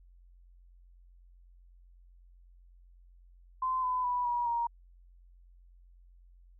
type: tone with pitch steps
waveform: sine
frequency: 1031 / 1007.5 / 984.4 / 962 / 940 Hz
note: C6 / B5 / B5 / B5 / A#5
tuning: -26 / +34 / -6 / -46 / +14 cents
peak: -28 dBFS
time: 3.62-4.67 s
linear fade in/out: 5 ms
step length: 210 ms
effects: added 44 Hz sine -55 dBFS peak until 6.59 s